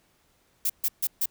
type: noise bursts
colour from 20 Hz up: violet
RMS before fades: -25 dBFS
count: 4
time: 0.65-1.258 s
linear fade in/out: 5 ms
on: 47 ms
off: 140 ms
effects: pink hiss -66 dBFS RMS until 1.3 s